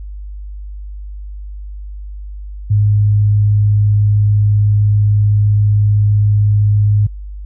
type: tone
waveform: sine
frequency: 103.83 Hz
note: G#2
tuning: in tune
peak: -8 dBFS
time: 2.7-7.07 s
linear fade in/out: 10 ms
effects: added 50 Hz sine -25 dBFS peak until 7.45 s